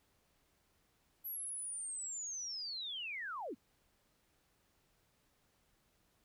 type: linear sweep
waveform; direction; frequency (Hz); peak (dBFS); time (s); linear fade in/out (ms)
sine; down; 11840 to 188.5; -40; 1.24-3.55; 20
effects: pink hiss -75 dBFS RMS until 6.24 s